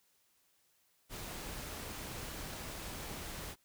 pink noise, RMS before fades -44 dBFS, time 1.09-3.56 s, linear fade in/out 50 ms, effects white hiss -73 dBFS RMS until 3.64 s

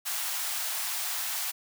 white high-pass noise, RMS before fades -32 dBFS, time 0.05-1.52 s, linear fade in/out 20 ms, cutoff 660 Hz, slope 48 dB/octave, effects none

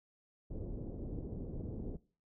pink low-pass noise, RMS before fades -42 dBFS, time 0.5-1.97 s, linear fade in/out 10 ms, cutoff 450 Hz, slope 24 dB/octave, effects noise-tail reverb RT60 0.4 s tail -21 dB re dry

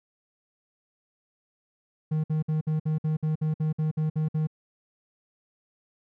triangle tone bursts, 155.56 Hz, D#3, in tune, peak -21 dBFS, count 13, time 2.11-4.472 s, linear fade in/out 10 ms, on 130 ms, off 56 ms, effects none

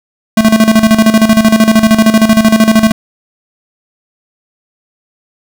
square tone with tremolo, 220 Hz, A3, in tune, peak -3 dBFS, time 0.37-2.92 s, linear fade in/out 5 ms, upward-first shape square, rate 13 Hz, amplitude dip 70%, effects none

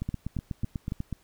two click trains, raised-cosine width 5 ms, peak -18 / -19 dBFS, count 4 / 10, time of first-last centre 0.09-0.921 / 0.02-1.127 s, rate 3.61 / 8.13 Hz, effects pink hiss -63 dBFS RMS until 1.23 s

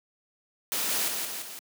white noise with echo, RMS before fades -29 dBFS, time 0.72-1.08 s, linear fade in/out 0 ms, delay 170 ms, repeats 3, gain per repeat -4 dB, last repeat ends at 1.59 s, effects high-pass 200 Hz 12 dB/octave

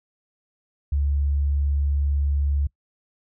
sine tone, 71.1 Hz, C#2, 45 cents sharp, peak -19 dBFS, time 0.92-2.67 s, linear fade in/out 5 ms, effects noise-tail reverb RT60 0.1 s tail -24 dB re dry

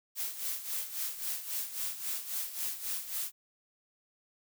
blue noise with tremolo, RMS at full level -34 dBFS, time 0.15-3.32 s, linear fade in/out 50 ms, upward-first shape sine, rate 3.7 Hz, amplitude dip 70%, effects none

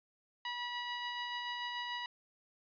15% pulse tone with tremolo, 970 Hz, B5, 31 cents flat, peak -30 dBFS, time 0.45-2.06 s, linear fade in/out 2 ms, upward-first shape sine, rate 6.9 Hz, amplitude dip 25%, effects resampled to 11025 Hz

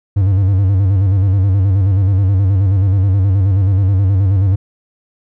triangle tone with vibrato, 96.7 Hz, G2, 23 cents flat, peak -7 dBFS, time 0.16-4.56 s, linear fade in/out 10 ms, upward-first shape square, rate 9.4 Hz, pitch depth 67 cents each way, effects none

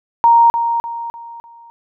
sine tone with echo, 932.3 Hz, A#5, in tune, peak -6 dBFS, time 0.24-0.5 s, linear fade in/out 0 ms, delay 300 ms, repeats 4, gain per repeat -8 dB, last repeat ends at 1.7 s, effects none

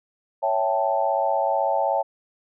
sine chord, A dominant seventh, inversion first, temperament equal with one note detuned, 556.6 / 659.3 / 784 / 880 Hz, C#5 / E5 / G5 / A5, +7 / 0 / 0 / 0 cents, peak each -25 dBFS, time 0.42-2.03 s, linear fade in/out 20 ms, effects none

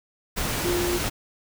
sine tone in noise, 351.5 Hz, F4, 11 cents sharp, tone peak -24 dBFS, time 0.64-0.99 s, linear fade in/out 20 ms, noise pink, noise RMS -27 dBFS, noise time 0.36-1.1 s, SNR 0 dB, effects none

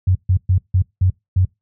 sine tone bursts at uneven times, 92.5 Hz, F#2, in tune, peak -10 dBFS, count 6, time 0.07-0.15 / 0.29-0.37 / 0.49-0.58 / 0.74-0.82 / 1.01-1.1 / 1.36-1.45 s, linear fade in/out 5 ms, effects noise-tail reverb RT60 0.2 s tail -25 dB re dry + high-pass 60 Hz 12 dB/octave

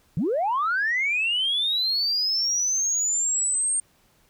sine linear sweep, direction up, 130 to 8700 Hz, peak -20 dBFS, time 0.17-3.8 s, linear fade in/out 2 ms, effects tanh soft clip ceiling -17 dBFS + pink hiss -62 dBFS RMS until 4.29 s

